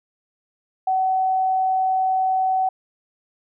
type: tone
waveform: sine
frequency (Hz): 755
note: F#5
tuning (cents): +35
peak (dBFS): -17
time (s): 0.87-2.69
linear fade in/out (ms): 5
effects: none